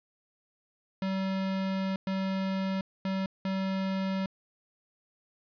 square tone bursts at uneven times, 191.5 Hz, G3, 40 cents flat, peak -29 dBFS, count 4, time 1.02-1.96 / 2.07-2.81 / 3.05-3.26 / 3.45-4.26 s, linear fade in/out 2 ms, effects resampled to 11025 Hz + 11-bit

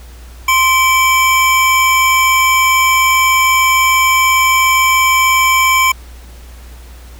square tone pair together, 1046.2 / 2311 Hz, C6 / D7, -1 / -28 cents, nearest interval octave + major second, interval 1373 cents, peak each -12 dBFS, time 0.48-5.92 s, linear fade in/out 5 ms, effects added 60 Hz sine -32 dBFS peak until 7.19 s + pink hiss -42 dBFS RMS until 7.19 s

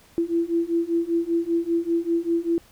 sine beating tone pair, 333.9 / 339 Hz, E4 / E4, +22 / +49 cents, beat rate 5.1 Hz, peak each -24 / -23 dBFS, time 0.18-2.58 s, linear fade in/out 0 ms, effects pink hiss -54 dBFS RMS until 2.71 s

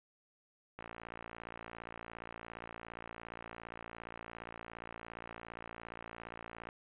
click train, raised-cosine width 0.5 ms, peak -30 dBFS, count 339, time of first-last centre 0.79-6.689 s, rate 57.3 Hz, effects resampled to 8000 Hz

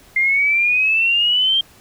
sine exponential sweep, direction up, 2093 to 3192 Hz, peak -13 dBFS, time 0.16-1.61 s, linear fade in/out 5 ms, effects pink hiss -48 dBFS RMS until 1.8 s

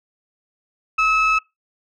sine tone pair together, 1285.1 / 2609 Hz, E6 / E7, -44 / -18 cents, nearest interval octave, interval 1226 cents, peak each -15 / -16 dBFS, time 0.98-1.39 s, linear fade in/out 10 ms, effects noise-tail reverb RT60 0.2 s tail -22 dB re dry + tanh soft clip ceiling -11 dBFS

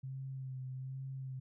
sine tone with vibrato, 131.7 Hz, C3, 12 cents sharp, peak -40 dBFS, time 0.03-1.4 s, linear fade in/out 10 ms, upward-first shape sine, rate 1.2 Hz, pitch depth 29 cents each way, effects none

